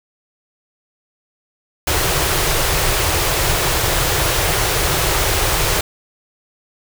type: band-stop noise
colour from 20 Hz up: pink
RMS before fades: -17 dBFS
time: 1.87-5.81 s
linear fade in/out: 5 ms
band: 160 to 320 Hz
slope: 48 dB/octave
effects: none